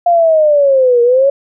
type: linear two-way sweep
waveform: sine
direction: down then up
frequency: 703 to 470 to 563 Hz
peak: -6 dBFS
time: 0.06-1.3 s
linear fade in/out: 5 ms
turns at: 1.02 s
effects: none